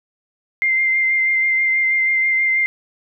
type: tone with vibrato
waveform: sine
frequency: 2093 Hz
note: C7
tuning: in tune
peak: -14 dBFS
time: 0.62-2.66 s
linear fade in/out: 0 ms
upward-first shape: sine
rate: 6.2 Hz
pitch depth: 17 cents each way
effects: none